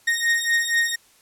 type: beating tone pair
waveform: 40% pulse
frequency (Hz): 1857 / 1861.2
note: A#6 / A#6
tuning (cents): -7 / -3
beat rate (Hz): 4.2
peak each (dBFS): -21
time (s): 0.07-0.96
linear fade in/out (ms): 10
effects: white hiss -56 dBFS RMS until 1.21 s + low-pass 12000 Hz 12 dB/octave